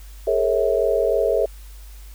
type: tone cluster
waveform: sine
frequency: 414.7 / 458.2 / 544 / 648 Hz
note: G#4 / A#4 / C#5 / E5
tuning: -3 / -30 / -33 / -30 cents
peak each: -22 dBFS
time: 0.27-1.46 s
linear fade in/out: 5 ms
effects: added 50 Hz sine -37 dBFS peak until 2.14 s + white hiss -50 dBFS RMS until 2.14 s